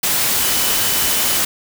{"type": "tone in noise", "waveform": "sine", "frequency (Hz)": 3002, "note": "F#7", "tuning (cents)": 24, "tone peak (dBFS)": -28, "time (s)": [0.41, 1.37], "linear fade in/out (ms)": 5, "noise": "white", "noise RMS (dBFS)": -17, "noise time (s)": [0.03, 1.45], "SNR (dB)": -14, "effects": []}